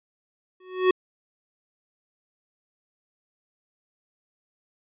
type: tone with exponential growth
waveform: square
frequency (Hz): 370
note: F#4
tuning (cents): 0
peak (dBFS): -14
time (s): 0.6-0.91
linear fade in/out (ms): 5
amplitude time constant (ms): 66
effects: resampled to 8000 Hz